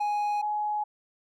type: tone pair in turn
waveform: triangle / sine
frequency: 830.6 / 840.7 Hz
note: G#5 / G#5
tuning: 0 / +21 cents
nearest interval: unison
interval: 21 cents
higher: second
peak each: -23 / -26 dBFS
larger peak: first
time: 0-0.42 / 0.42-0.84 s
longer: neither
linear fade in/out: 10 ms
effects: none